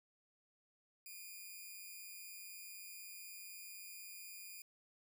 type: tone with amplitude modulation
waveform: 5% pulse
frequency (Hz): 2432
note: D#7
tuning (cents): -40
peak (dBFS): -38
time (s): 1.06-4.62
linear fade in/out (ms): 2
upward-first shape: sine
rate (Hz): 189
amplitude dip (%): 45
effects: none